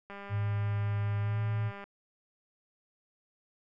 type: click train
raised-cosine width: 0.5 ms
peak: -30 dBFS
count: 349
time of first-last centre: 0.1-1.84 s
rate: 200 Hz
type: tone with pitch glide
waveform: sine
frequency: 104.9 to 109.48 Hz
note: G#2 to A2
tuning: +18 to -8 cents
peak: -28 dBFS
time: 0.29-1.72 s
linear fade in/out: 50 ms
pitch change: +74 cents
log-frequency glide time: 1.21-1.39 s
effects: none